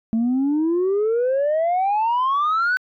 sine exponential sweep, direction up, 220 to 1528 Hz, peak -15 dBFS, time 0.13-2.77 s, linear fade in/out 0 ms, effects tanh soft clip ceiling -15 dBFS

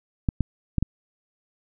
clicks, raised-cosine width 5 ms, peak -9 dBFS, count 4, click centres 0.288 / 0.407 / 0.783 / 0.826 s, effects none

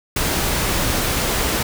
pink noise, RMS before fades -20 dBFS, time 0.16-1.63 s, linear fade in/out 5 ms, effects none

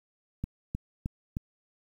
click train, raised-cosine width 5 ms, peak -19 dBFS, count 4, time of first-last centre 0.44-1.369 s, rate 3.23 Hz, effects 9-bit

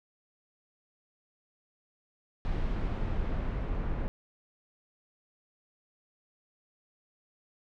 brown noise with low-pass filter sweep, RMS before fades -31 dBFS, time 2.45-4.08 s, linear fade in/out 0 ms, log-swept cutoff 3400 to 1900 Hz, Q 0.75, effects none

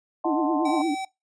sine chord, D# diminished seventh, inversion none, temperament equal, 622.3 / 740 / 880 / 1046.5 Hz, D#5 / F#5 / A5 / C6, 0 / 0 / 0 / 0 cents, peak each -31 / -28 / -31 / -32 dBFS, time 0.24-0.82 s, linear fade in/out 5 ms
sine tone with vibrato, 311.1 Hz, D#4, in tune, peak -22 dBFS, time 0.25-0.95 s, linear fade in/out 10 ms, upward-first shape triangle, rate 8.6 Hz, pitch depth 180 cents each way
square tone, 767 Hz, G5, 38 cents flat, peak -29 dBFS, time 0.65-1.05 s, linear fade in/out 5 ms
effects noise-tail reverb RT60 0.2 s tail -21 dB re dry + resampled to 22050 Hz

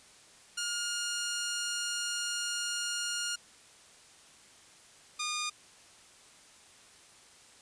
10% pulse tone pair in turn, 1420 / 1217.9 Hz, F6 / D#6, +28 / -37 cents, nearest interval minor third, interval 265 cents, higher first, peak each -24 / -24 dBFS, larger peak neither, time 0.57-3.36 / 5.19-5.5 s, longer first, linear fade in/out 10 ms, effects white hiss -57 dBFS RMS until 7.61 s + resampled to 22050 Hz

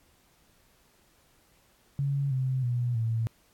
sine tone with pitch steps, 139.8 / 130.44 / 121.7 / 113.55 Hz, C#3 / C3 / B2 / A#2, +15 / -5 / -25 / -45 cents, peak -25 dBFS, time 1.99-3.27 s, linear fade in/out 0 ms, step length 320 ms, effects pink hiss -64 dBFS RMS until 3.53 s + AAC 64 kbps

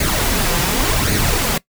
pink noise with flanger, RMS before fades -17 dBFS, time 0-1.58 s, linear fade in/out 5 ms, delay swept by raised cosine 0.45 to 5.85 ms, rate 0.89 Hz, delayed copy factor +0.55, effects noise-tail reverb RT60 0.1 s tail -20 dB re dry

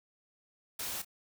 white noise with echo, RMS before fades -38 dBFS, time 0.79-1.02 s, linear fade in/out 5 ms, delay 28 ms, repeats 1, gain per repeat -14 dB, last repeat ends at 1.048 s, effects none

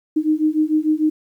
sine beating tone pair, 305.9 / 312.6 Hz, D#4 / D#4, -29 / +8 cents, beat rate 6.7 Hz, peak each -18 dBFS, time 0.16-1.1 s, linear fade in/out 10 ms, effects 9-bit

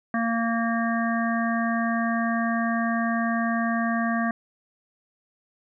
harmonic tone, 230 Hz, A#3, 23 cents flat, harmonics 1 / 3 / 5 / 7 / 8, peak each -24 / -29 / -31 / -32 / -33 dBFS, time 0.14-4.31 s, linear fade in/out 2 ms, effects none

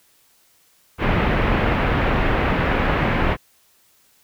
pink low-pass noise, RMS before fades -19 dBFS, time 0.98-3.37 s, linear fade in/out 50 ms, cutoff 2500 Hz, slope 24 dB/octave, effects white hiss -58 dBFS RMS until 4.23 s

